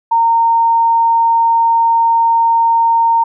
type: tone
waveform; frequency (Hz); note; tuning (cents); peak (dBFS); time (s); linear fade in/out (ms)
sine; 920; A#5; -23; -8; 0.11-3.24; 10
effects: none